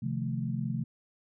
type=chord; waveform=sine; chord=F dominant seventh; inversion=second; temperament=equal; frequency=130.81 / 155.56 / 174.61 / 220 Hz; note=C3 / Eb3 / F3 / A3; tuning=0 / 0 / 0 / 0 cents; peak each=-33 / -37 / -37 / -35 dBFS; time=0.02-0.84 s; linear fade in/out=10 ms; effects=none